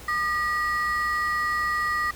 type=ring-modulated tone; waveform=triangle; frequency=1568 Hz; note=G6; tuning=in tune; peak=-18 dBFS; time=0.08-2.11 s; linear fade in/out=5 ms; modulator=355 Hz; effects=added 60 Hz sine -44 dBFS peak until 2.15 s + pink hiss -44 dBFS RMS until 2.15 s